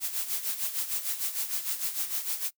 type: noise with tremolo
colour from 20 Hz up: blue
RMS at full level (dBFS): -29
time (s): 0-2.51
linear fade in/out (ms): 50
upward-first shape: sine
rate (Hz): 6.6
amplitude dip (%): 70
effects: noise-tail reverb RT60 0.1 s tail -23 dB re dry